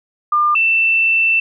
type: tone pair in turn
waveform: sine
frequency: 1200 / 2671 Hz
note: D6 / E7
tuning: +37 / +22 cents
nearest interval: octave + major second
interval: 1385 cents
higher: second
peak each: -11 dBFS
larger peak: neither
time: 0.32-0.55 / 0.55-1.4 s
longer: second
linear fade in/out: 5 ms
effects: none